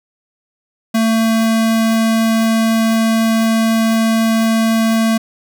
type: tone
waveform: square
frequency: 224.5 Hz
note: A3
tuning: 35 cents sharp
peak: -12 dBFS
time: 0.94-5.18 s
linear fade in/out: 10 ms
effects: none